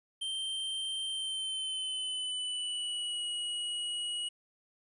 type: tone with pitch glide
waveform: square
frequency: 3136 to 2909 Hz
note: G7 to F#7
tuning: 0 to -30 cents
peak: -34 dBFS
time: 0.21-4.29 s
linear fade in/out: 10 ms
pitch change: -130 cents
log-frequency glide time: 1.08-3.24 s
effects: resampled to 24000 Hz + 12-bit